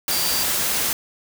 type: tone in noise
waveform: sine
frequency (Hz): 4699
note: D8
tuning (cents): 0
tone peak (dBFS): -26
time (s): 0.11-0.43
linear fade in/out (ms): 2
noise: white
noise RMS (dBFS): -22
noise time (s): 0.08-0.93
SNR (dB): -7
effects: none